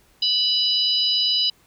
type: harmonic tone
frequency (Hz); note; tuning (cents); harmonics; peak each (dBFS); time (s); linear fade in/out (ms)
987.8; B5; 0; 3 / 4 / 5; -22 / -22 / -22; 0.22-1.5; 5
effects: pink hiss -58 dBFS RMS until 1.66 s